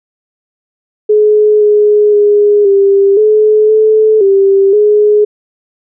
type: tone with pitch steps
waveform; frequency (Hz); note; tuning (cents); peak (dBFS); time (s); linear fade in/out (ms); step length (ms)
sine; 423.4 / 418.5 / 413.3 / 395.8 / 428 / 434 / 391.9 / 419.2; G#4 / G#4 / G#4 / G4 / A4 / A4 / G4 / G#4; +33 / +13 / -8 / +17 / -48 / -24 / 0 / +16; -4; 1.09-5.25; 10; 520
effects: none